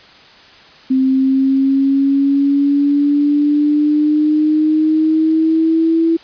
sine exponential sweep, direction up, 261.6 to 330.5 Hz, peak -10 dBFS, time 0.9-6.17 s, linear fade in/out 10 ms, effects white hiss -42 dBFS RMS until 6.23 s + resampled to 11025 Hz

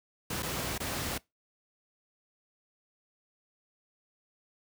pink noise with dropouts, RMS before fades -34 dBFS, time 0.3-1.18 s, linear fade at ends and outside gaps 5 ms, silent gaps 0.424-0.429 / 0.78-0.801 s, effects noise-tail reverb RT60 0.2 s tail -23 dB re dry + high-pass 60 Hz 12 dB/octave

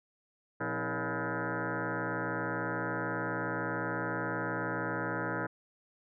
sine tone with frequency modulation, 554.4 Hz, C#5, in tune, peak -31 dBFS, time 0.6-5.47 s, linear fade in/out 10 ms, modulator 146 Hz, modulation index 7.6, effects none

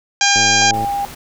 harmonic tone, 803 Hz, G5, 41 cents sharp, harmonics 1 / 2 / 3 / 4 / 5 / 6 / 7 / 8 / 9, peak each -18 / -18 / -19 / -20 / -23 / -20 / -21 / -19 / -24 dBFS, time 0.21-0.71 s, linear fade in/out 2 ms
click train, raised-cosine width 2 ms, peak -14 dBFS, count 53, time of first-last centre 0.36-0.846 s, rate 107 Hz
sine tone, 803 Hz, G5, 41 cents sharp, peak -17 dBFS, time 0.62-1.05 s, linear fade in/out 0 ms
pink noise, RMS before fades -34 dBFS, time 0.73-1.15 s, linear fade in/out 10 ms
effects none

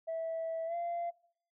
sine tone with pitch glide, 654 to 688.1 Hz, E5 to F5, -14 to -26 cents, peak -32 dBFS, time 0.07-1.11 s, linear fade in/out 20 ms, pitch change +88 cents, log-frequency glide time 0.66-0.75 s, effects noise-tail reverb RT60 0.6 s tail -20 dB re dry + tanh soft clip ceiling -31 dBFS

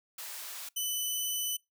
white high-pass noise, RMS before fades -42 dBFS, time 0.18-0.69 s, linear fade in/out 5 ms, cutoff 700 Hz, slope 12 dB/octave
10% pulse tone with vibrato, 3000 Hz, F#7, 23 cents sharp, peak -23 dBFS, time 0.76-1.57 s, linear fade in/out 10 ms, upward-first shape sine, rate 18 Hz, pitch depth 9 cents each way
effects noise-tail reverb RT60 0.2 s tail -25 dB re dry

